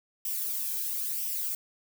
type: noise with flanger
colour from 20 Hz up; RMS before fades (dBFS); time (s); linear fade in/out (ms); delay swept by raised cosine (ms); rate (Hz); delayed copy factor
violet; -32; 0.25-1.55; 2; 0.35 to 1.27; 1; +0.5
effects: none